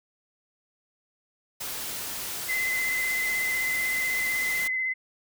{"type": "noise", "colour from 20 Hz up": "white", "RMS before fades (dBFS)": -34, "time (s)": [1.6, 4.68], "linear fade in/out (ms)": 10}
{"type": "tone with vibrato", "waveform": "sine", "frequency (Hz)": 2044, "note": "C7", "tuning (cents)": -41, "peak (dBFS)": -25, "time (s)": [2.48, 4.94], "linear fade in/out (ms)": 20, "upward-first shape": "sine", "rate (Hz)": 16, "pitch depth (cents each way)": 25}
{"effects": []}